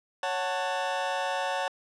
sawtooth chord, F# minor, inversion second, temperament just, 555 / 740 / 888 Hz, C#5 / F#5 / A5, +2 / 0 / +16 cents, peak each -28 dBFS, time 0.23-1.68 s, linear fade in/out 2 ms, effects low-pass 5000 Hz 12 dB/octave

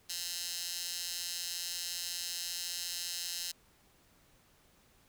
15% pulse tone with high-pass filter, 174.61 Hz, F3, in tune, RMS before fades -39 dBFS, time 0.09-3.52 s, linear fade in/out 10 ms, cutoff 4600 Hz, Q 1.5, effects pink hiss -66 dBFS RMS until 5.08 s

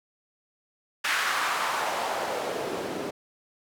white noise with band-pass filter sweep, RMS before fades -29 dBFS, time 1.04-3.11 s, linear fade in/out 10 ms, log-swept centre 1700 to 310 Hz, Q 1.8, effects none

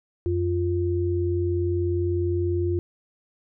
sine tone pair together, 89.7 / 349.2 Hz, F2 / F4, +47 / 0 cents, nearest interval 2 octaves, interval 2353 cents, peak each -24 dBFS, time 0.26-2.79 s, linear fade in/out 0 ms, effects none

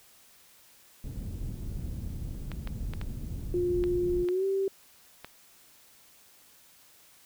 pink low-pass noise, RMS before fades -36 dBFS, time 1.04-4.25 s, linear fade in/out 0 ms, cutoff 170 Hz, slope 12 dB/octave
clicks, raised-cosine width 0.3 ms, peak -24 dBFS, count 7, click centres 2.517 / 2.674 / 2.936 / 3.014 / 3.839 / 4.287 / 5.246 s
sine tone with pitch glide, 354.3 to 388.6 Hz, F4 to G4, +25 to -15 cents, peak -25 dBFS, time 3.54-4.68 s, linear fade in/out 2 ms, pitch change +160 cents, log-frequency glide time 4.27-4.45 s
effects white hiss -58 dBFS RMS until 7.25 s

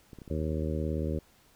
clicks, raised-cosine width 3 ms, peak -32 dBFS, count 7, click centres 0.132 / 0.187 / 0.218 / 0.278 / 0.419 / 0.508 / 0.625 s
harmonic tone, 77.8 Hz, D#2, in tune, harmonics 1 / 2 / 3 / 4 / 5 / 6 / 7, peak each -32 / -35 / -37 / -38 / -39 / -40 / -40 dBFS, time 0.3-1.19 s, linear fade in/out 5 ms
effects pink hiss -62 dBFS RMS until 1.55 s

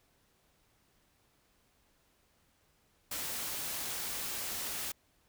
white noise, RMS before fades -38 dBFS, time 3.11-4.92 s, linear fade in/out 5 ms, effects pink hiss -71 dBFS RMS until 5.28 s

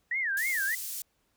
sine tone with vibrato, 1841 Hz, A#6, 22 cents flat, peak -27 dBFS, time 0.11-0.75 s, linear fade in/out 5 ms, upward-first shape sine, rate 3.3 Hz, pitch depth 280 cents each way
pink high-pass noise, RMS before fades -37 dBFS, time 0.37-1.02 s, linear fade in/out 2 ms, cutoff 7700 Hz, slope 12 dB/octave
effects pink hiss -73 dBFS RMS until 1.36 s

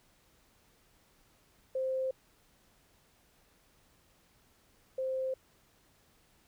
sine tone pair in turn, 523.3 / 523.3 Hz, C5 / C5, 0 / 0 cents, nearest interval unison, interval 0 cents, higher neither, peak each -30 / -31 dBFS, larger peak first, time 1.75-2.11 / 4.98-5.34 s, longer neither, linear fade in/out 5 ms, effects pink hiss -67 dBFS RMS until 6.47 s

